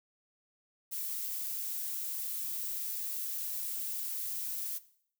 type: noise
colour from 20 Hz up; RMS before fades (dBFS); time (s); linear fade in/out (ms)
violet; -37; 0.91-4.79; 20
effects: noise-tail reverb RT60 0.6 s tail -17 dB re dry